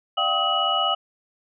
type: tone cluster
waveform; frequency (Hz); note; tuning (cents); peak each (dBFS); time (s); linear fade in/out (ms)
sine; 600 / 696 / 772 / 1267 / 2933; D5 / F5 / G5 / D#6 / F#7; +37 / -6 / -27 / +31 / -16; -32 / -28 / -27 / -24 / -23; 0.17-0.95; 10
effects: none

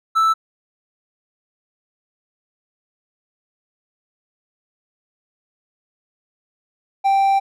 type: tone pair in turn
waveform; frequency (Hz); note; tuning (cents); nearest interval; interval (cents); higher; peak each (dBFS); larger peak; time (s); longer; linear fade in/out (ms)
triangle; 1318.5 / 784; E6 / G5; 0 / 0; major sixth; 900; first; -11; neither; 0.15-0.34 / 7.04-7.4; second; 20
effects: none

